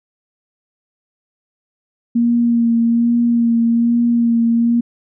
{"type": "tone with vibrato", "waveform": "sine", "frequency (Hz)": 234.2, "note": "A#3", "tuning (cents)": 8, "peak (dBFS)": -11, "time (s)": [2.15, 4.81], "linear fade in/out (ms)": 10, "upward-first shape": "sine", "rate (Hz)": 1.2, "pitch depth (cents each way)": 21, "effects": []}